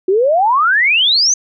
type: exponential sweep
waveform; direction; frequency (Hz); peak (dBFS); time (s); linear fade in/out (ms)
sine; up; 359.7 to 6420; -9; 0.08-1.34; 5
effects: none